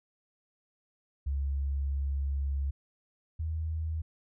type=tone pair in turn; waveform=sine; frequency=69.3 / 79.64 Hz; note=C#2 / D#2; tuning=0 / +41 cents; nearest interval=major second; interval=241 cents; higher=second; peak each=-28 / -30 dBFS; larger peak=first; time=1.26-2.71 / 3.39-4.02 s; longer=first; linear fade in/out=10 ms; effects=none